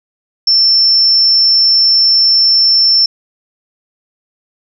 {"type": "tone", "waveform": "sine", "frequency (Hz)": 5370, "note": "E8", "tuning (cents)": 31, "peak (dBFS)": -6, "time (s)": [0.47, 3.06], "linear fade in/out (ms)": 5, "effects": []}